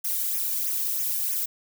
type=noise with flanger; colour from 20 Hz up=violet; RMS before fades=-27 dBFS; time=0.04-1.46 s; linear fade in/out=10 ms; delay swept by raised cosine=0.23 to 1.53 ms; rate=3.1 Hz; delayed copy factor=-0.95; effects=none